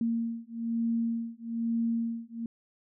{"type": "beating tone pair", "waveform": "sine", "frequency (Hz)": [230, 231.1], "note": ["A#3", "A#3"], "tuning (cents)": [-23, -15], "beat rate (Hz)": 1.1, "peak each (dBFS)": -31, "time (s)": [0.01, 2.46], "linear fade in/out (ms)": 2, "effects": []}